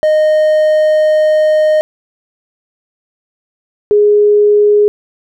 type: tone pair in turn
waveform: triangle / sine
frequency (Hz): 617 / 415.4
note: D#5 / G#4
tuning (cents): -15 / 0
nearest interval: perfect fifth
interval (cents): 685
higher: first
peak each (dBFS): -5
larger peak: neither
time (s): 0.03-1.81 / 3.91-4.88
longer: first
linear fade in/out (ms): 0
effects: none